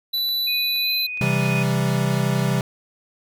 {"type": "tone with pitch glide", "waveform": "square", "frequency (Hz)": [3970, 4035], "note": ["B7", "B7"], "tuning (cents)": [8, 36], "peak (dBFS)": -21, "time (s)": [0.13, 1.07], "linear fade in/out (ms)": 10, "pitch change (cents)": 28, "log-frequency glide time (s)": [0.82, 0.9]}
{"type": "clicks", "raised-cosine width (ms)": 0.2, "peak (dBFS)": -27, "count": 5, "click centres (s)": [0.181, 0.289, 0.76, 1.174, 1.382]}
{"type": "tone with tremolo", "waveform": "sine", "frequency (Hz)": 2489, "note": "D#7", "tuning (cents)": 0, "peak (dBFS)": -24, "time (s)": [0.47, 1.63], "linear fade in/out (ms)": 5, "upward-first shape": "triangle", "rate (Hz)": 2.9, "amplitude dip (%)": 35}
{"type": "chord", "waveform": "square", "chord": "C major", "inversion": "none", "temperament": "equal with one note detuned", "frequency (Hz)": [132.64, 164.81, 196], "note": ["C3", "E3", "G3"], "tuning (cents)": [24, 0, 0], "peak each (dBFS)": [-22, -25, -25], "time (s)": [1.21, 2.61], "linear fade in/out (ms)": 2}
{"effects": []}